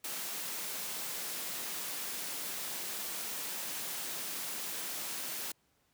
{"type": "high-pass noise", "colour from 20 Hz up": "white", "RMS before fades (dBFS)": -39, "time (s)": [0.04, 5.52], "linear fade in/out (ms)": 5, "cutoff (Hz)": 150, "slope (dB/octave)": 24, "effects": ["pink hiss -73 dBFS RMS until 5.93 s", "high-pass 60 Hz 12 dB/octave"]}